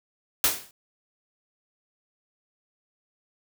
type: noise with exponential decay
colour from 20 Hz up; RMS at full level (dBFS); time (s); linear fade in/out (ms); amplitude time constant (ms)
white; -18; 0.44-0.71; 1; 58
effects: none